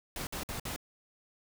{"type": "noise bursts", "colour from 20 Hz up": "pink", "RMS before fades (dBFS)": -38, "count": 4, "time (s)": [0.16, 0.762], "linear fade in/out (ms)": 2, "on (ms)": 110, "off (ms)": 54, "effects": []}